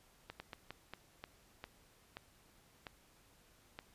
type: slowing click train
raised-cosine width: 0.3 ms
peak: -29 dBFS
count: 10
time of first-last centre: 0.3-3.79 s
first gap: 100 ms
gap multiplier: 1.32
effects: pink hiss -67 dBFS RMS until 3.94 s + resampled to 32000 Hz